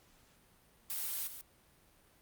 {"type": "noise with echo", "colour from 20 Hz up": "blue", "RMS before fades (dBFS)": -38, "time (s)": [0.9, 1.27], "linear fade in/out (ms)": 0, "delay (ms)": 140, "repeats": 1, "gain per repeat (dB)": -9, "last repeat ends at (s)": 1.41, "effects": ["pink hiss -66 dBFS RMS until 2.21 s", "Opus 48 kbps"]}